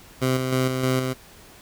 15% pulse tone with tremolo, 129.6 Hz, C3, 16 cents flat, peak -13 dBFS, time 0.21-1.14 s, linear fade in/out 20 ms, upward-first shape square, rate 3.2 Hz, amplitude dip 40%, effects pink hiss -48 dBFS RMS until 1.61 s

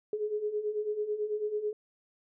sine beating tone pair, 415.3 / 424.4 Hz, G#4 / G#4, 0 / +38 cents, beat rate 9.1 Hz, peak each -36 / -31 dBFS, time 0.13-1.73 s, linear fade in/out 2 ms, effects none

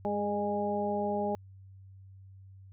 harmonic tone with a mistuned harmonic, 205.9 Hz, G#3, 15 cents flat, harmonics 1 / 2 / 3 / 4, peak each -34 / -34 / -34 / -34 dBFS, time 0.05-1.35 s, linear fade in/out 0 ms, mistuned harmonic 3, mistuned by -20 cents, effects added 96 Hz sine -49 dBFS peak until 2.72 s

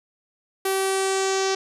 sawtooth tone with low-pass filter sweep, 384.9 Hz, G4, 32 cents flat, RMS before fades -23 dBFS, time 0.65-1.55 s, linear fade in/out 5 ms, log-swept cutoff 12000 to 5700 Hz, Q 3, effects none

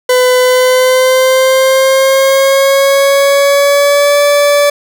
40% pulse tone with pitch glide, 503 to 577.8 Hz, B4 to D5, +32 to -28 cents, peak -5 dBFS, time 0.09-4.7 s, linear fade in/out 5 ms, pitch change +240 cents, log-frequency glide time 0.39-4.2 s, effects none

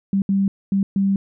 sine tone bursts at uneven times, 196 Hz, G3, in tune, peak -15 dBFS, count 4, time 0.13-0.22 / 0.29-0.48 / 0.72-0.83 / 0.96-1.16 s, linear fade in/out 2 ms, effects none

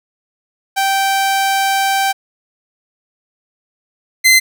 sawtooth tone pair in turn, 780 / 2064 Hz, G5 / C7, -9 / -24 cents, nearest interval octave + perfect fourth, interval 1685 cents, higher second, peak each -9 / -3 dBFS, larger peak second, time 0.76-2.13 / 4.24-4.4 s, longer first, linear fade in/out 20 ms, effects none

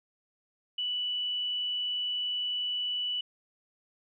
sine tone, 2963 Hz, F#7, 2 cents sharp, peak -29 dBFS, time 0.78-3.21 s, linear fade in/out 5 ms, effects none

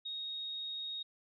sine tone, 3746 Hz, A#7, 8 cents sharp, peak -38 dBFS, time 0.05-1.03 s, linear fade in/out 10 ms, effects none

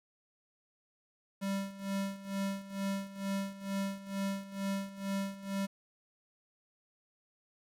square tone with tremolo, 196.2 Hz, G3, 2 cents sharp, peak -32 dBFS, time 1.41-5.67 s, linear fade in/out 20 ms, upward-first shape sine, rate 2.2 Hz, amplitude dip 85%, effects resampled to 32000 Hz + 10-bit

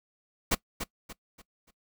pink noise with echo, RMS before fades -24 dBFS, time 0.51-0.55 s, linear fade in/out 10 ms, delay 290 ms, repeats 4, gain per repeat -9 dB, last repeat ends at 1.71 s, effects noise-tail reverb RT60 0.1 s tail -21 dB re dry

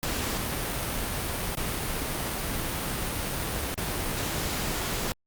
pink noise with dropouts, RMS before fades -30 dBFS, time 0.03-5.12 s, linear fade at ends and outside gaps 0 ms, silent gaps 1.551-1.572 / 3.742-3.778 s, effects Opus 48 kbps

